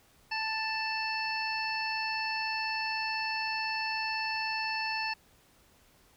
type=harmonic tone; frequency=882 Hz; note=A5; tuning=4 cents sharp; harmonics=1 / 2 / 3 / 5 / 6; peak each=-35 / -37 / -35 / -39 / -42 dBFS; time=0.31-5.14 s; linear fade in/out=10 ms; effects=pink hiss -63 dBFS RMS until 6.16 s

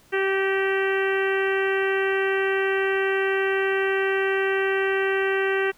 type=harmonic tone with a mistuned harmonic; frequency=388 Hz; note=G4; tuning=18 cents flat; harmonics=1 / 2 / 3 / 4 / 5 / 6 / 7 / 8; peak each=-22 / -33 / -34 / -28 / -29 / -36 / -34 / -41 dBFS; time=0.12-5.72 s; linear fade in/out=20 ms; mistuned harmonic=5; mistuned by=-18 cents; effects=pink hiss -56 dBFS RMS until 5.77 s

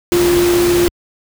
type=tone in noise; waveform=sine; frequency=349.2 Hz; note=F4; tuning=in tune; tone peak=-10 dBFS; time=0.12-0.88 s; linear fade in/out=0 ms; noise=pink; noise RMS=-19 dBFS; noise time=0.12-0.88 s; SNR=+6 dB; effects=high-pass 60 Hz 12 dB/octave

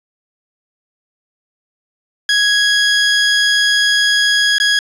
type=tone with dropouts; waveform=20% pulse; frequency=1661.2 Hz; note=G#6; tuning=in tune; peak=-6 dBFS; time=2.29-4.79 s; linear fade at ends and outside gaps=2 ms; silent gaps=4.584-4.6 s; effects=resampled to 22050 Hz + 7-bit

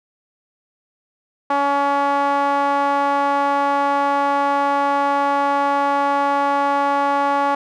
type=tone with band-pass filter; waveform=sawtooth; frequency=281.8 Hz; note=C#4; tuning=29 cents sharp; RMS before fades=-18 dBFS; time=1.5-7.55 s; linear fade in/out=5 ms; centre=950 Hz; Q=3; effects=none

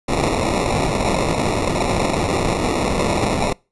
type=noise with sample-and-hold; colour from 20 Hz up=violet; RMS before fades=-19 dBFS; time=0.08-3.53 s; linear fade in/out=5 ms; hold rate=1575 Hz; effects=noise-tail reverb RT60 0.3 s tail -26 dB re dry + resampled to 24000 Hz

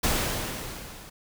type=noise with level ramp; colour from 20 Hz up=pink; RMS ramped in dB=-23 to -46 dBFS; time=0.03-1.1 s; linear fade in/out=10 ms; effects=none

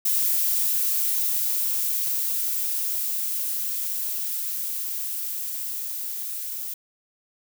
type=noise with level ramp; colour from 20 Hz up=violet; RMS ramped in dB=-22 to -32 dBFS; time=0.05-6.74 s; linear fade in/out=5 ms; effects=none

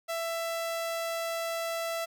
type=tone; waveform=sawtooth; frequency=665 Hz; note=E5; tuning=15 cents sharp; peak=-27 dBFS; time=0.08-2.06 s; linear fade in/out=20 ms; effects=none

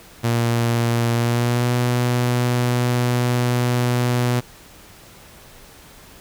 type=tone with pitch glide; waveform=sawtooth; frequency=117.6 to 122.52 Hz; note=A#2 to B2; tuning=+16 to -13 cents; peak=-13 dBFS; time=0.23-4.41 s; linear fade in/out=20 ms; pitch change=+71 cents; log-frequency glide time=1.15-1.74 s; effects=pink hiss -45 dBFS RMS until 6.2 s

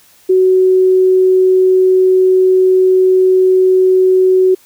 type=tone; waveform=sine; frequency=373 Hz; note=F#4; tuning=14 cents sharp; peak=-6 dBFS; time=0.29-4.55 s; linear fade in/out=10 ms; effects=white hiss -47 dBFS RMS until 4.65 s

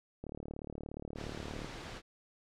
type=click train; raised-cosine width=2 ms; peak=-29 dBFS; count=53; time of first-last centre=0.24-1.645 s; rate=37 Hz
type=noise; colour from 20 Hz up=pink; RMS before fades=-45 dBFS; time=1.15-2.02 s; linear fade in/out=50 ms
effects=low-pass 5000 Hz 12 dB/octave

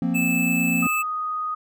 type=chord; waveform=triangle; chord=F suspended fourth; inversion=none; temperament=equal; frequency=174.61 / 233.1 / 261.6 Hz; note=F3 / Bb3 / C4; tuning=0 / 0 / 0 cents; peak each=-23 dBFS; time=0.02-0.87 s; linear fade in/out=2 ms
type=tone; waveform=square; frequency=2623 Hz; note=E7; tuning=9 cents flat; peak=-23 dBFS; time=0.14-1.03 s; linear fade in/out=20 ms
type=tone with vibrato; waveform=sine; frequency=1244.5 Hz; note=D#6; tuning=in tune; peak=-24 dBFS; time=0.82-1.55 s; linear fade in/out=10 ms; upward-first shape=triangle; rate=20 Hz; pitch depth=10 cents each way
effects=none

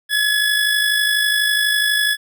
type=tone with amplitude modulation; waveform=25% pulse; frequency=1700 Hz; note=G#6; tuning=40 cents sharp; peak=-9 dBFS; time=0.09-2.17 s; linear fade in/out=50 ms; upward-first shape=sine; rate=52.1 Hz; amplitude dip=45%; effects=none

